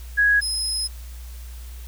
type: tone pair in turn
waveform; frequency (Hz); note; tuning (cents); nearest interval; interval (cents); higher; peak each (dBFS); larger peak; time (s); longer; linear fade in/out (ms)
sine / 30% pulse; 1661.2 / 5109; G#6 / D#8; 0 / +45; octave + perfect fifth; 1945; second; -14 / -19; first; 0.17-0.41 / 0.41-0.88; second; 20
effects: added 60 Hz sine -34 dBFS peak until 1.87 s + white hiss -48 dBFS RMS until 1.87 s